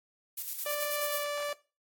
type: noise with tremolo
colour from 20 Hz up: violet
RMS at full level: -34 dBFS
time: 0.37-1.24 s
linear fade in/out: 10 ms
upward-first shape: square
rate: 9.3 Hz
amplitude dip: 45%
type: tone with pitch glide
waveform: sawtooth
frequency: 587.3 to 582.9 Hz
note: D5 to D5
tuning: 0 to -13 cents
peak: -28 dBFS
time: 0.66-1.53 s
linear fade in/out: 2 ms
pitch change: -13 cents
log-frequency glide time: 0.99-1.24 s
effects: noise-tail reverb RT60 0.3 s tail -18 dB re dry + AAC 64 kbps